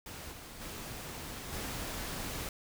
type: noise with level steps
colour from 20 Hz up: pink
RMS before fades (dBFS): -45 / -48 / -43 / -39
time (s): 0.06-2.49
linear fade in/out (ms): 2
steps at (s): 0.31 / 0.6 / 1.52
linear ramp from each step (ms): 20
effects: none